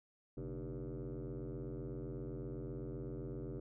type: tone with frequency modulation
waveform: sine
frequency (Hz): 123.47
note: B2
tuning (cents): 0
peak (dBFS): -39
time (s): 0.37-3.6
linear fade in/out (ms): 5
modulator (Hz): 87.8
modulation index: 3.9
effects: tanh soft clip ceiling -39 dBFS